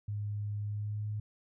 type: tone with pitch glide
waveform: sine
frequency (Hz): 103.7 to 105.63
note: G#2 to G#2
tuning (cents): -2 to +30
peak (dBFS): -33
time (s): 0.08-1.2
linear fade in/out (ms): 5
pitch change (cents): +32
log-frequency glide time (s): 0.65-1.07
effects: none